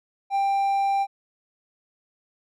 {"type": "tone", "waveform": "triangle", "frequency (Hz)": 790, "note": "G5", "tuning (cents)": 13, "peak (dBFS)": -18, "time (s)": [0.3, 1.07], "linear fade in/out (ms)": 50, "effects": []}